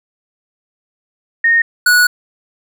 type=tone pair in turn; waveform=sine / square; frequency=1848 / 1466.8 Hz; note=A#6 / F#6; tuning=-16 / -15 cents; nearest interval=major third; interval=399 cents; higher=first; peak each=-8 dBFS; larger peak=neither; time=1.44-1.62 / 1.86-2.07 s; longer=second; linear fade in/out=5 ms; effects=none